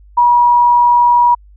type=tone; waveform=sine; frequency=963 Hz; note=B5; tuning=44 cents flat; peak=-6 dBFS; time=0.17-1.35 s; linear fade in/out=10 ms; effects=added 50 Hz sine -39 dBFS peak until 1.56 s